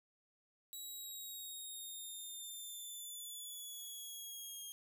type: linear sweep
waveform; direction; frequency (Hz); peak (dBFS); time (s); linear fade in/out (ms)
10% pulse; down; 3884 to 3229; -39; 0.73-4.72; 0
effects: none